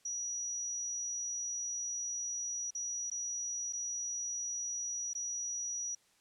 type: tone with dropouts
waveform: sine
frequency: 5820 Hz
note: F#8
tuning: 29 cents flat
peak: -35 dBFS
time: 0.05-5.95 s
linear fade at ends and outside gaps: 5 ms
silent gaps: 2.706-2.749 / 3.101-3.114 / 3.726-3.732 / 5.134-5.15 s
effects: white hiss -69 dBFS RMS until 6.2 s + low-pass 9000 Hz 12 dB/octave